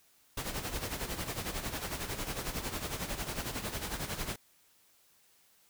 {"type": "noise with tremolo", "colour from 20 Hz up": "pink", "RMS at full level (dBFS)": -35, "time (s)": [0.37, 4.36], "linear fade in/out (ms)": 5, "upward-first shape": "sine", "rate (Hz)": 11, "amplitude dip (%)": 65, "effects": ["white hiss -66 dBFS RMS until 5.69 s"]}